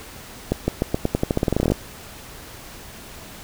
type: accelerating click train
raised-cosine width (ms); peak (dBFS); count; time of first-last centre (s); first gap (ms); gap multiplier
2; -5; 19; 0.52-1.72; 160; 0.88
effects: pink hiss -40 dBFS RMS until 3.43 s